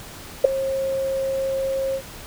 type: tone with ADSR envelope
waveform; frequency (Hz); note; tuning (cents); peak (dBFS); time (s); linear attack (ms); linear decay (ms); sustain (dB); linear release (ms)
sine; 537; C5; +45; -4; 0.44-2.02; 9; 5; -17; 72
effects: pink hiss -39 dBFS RMS until 2.26 s